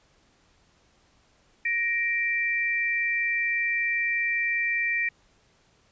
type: tone pair together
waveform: sine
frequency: 1874.2 / 2349 Hz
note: A#6 / D7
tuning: +9 / 0 cents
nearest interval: major third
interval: 391 cents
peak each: -26 dBFS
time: 1.65-5.09 s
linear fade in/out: 5 ms
effects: pink hiss -63 dBFS RMS until 5.91 s + resampled to 16000 Hz